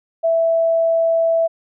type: tone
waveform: sine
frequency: 660 Hz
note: E5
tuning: 2 cents sharp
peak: -13 dBFS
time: 0.23-1.48 s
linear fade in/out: 20 ms
effects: none